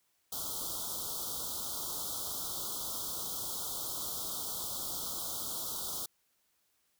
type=band-stop noise; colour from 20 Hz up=white; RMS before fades=-38 dBFS; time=0.32-6.06 s; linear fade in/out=5 ms; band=1400 to 3200 Hz; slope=96 dB/octave; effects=white hiss -75 dBFS RMS until 6.99 s